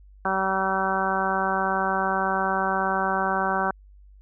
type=harmonic tone; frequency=191.3 Hz; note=G3; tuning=42 cents flat; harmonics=1 / 2 / 3 / 4 / 5 / 6 / 7 / 8; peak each=-32 / -32 / -32 / -27 / -29 / -30 / -31 / -29 dBFS; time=0.25-3.71 s; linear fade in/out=2 ms; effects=added 49 Hz sine -47 dBFS peak until 4.21 s